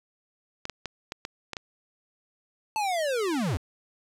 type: clicks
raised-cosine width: 0.2 ms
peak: -16 dBFS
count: 7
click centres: 0.654 / 0.697 / 0.857 / 1.121 / 1.251 / 1.533 / 1.568 s
type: linear sweep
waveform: square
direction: down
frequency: 886 to 71.9 Hz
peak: -26 dBFS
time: 2.76-3.57 s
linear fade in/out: 0 ms
effects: low-pass 11000 Hz 12 dB/octave + 9-bit